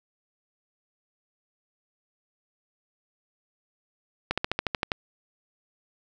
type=slowing click train; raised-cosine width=0.3 ms; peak=-9 dBFS; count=9; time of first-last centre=4.31-4.918 s; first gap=66 ms; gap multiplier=1.04; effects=none